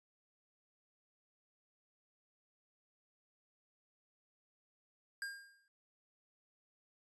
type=tone with exponential decay; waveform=square; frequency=1610 Hz; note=G6; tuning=46 cents sharp; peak=-38 dBFS; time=5.22-5.68 s; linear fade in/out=1 ms; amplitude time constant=100 ms; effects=resampled to 24000 Hz